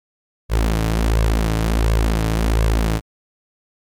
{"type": "tone with flanger", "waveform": "sawtooth", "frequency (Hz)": 55, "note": "A1", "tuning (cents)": 0, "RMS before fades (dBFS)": -17, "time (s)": [0.49, 3.01], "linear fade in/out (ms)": 50, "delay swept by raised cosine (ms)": [1.8, 6.8], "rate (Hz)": 1.4, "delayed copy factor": 0.6, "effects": ["MP3 96 kbps"]}